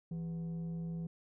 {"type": "tone with frequency modulation", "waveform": "sine", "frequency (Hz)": 167, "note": "E3", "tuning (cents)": 23, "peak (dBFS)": -34, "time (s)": [0.11, 1.07], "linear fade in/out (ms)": 5, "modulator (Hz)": 233, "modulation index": 0.24, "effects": ["tanh soft clip ceiling -36 dBFS"]}